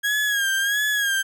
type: tone with vibrato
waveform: 35% pulse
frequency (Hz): 1640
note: G#6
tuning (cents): -22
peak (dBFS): -18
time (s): 0.03-1.23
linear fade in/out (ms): 20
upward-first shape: sine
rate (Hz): 1.5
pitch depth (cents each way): 71
effects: none